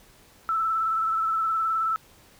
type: tone with vibrato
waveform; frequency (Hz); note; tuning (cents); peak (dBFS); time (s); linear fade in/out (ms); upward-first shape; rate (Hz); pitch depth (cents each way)
sine; 1318.5; E6; 0; -22; 0.49-1.96; 0; sine; 19; 30
effects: pink hiss -55 dBFS RMS until 2.39 s